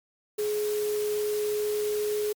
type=tone in noise; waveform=sine; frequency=420.6 Hz; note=G#4; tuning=22 cents sharp; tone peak=-25 dBFS; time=0.38-2.33 s; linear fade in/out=10 ms; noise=white; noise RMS=-39 dBFS; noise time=0.38-2.33 s; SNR=+11 dB; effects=MP3 96 kbps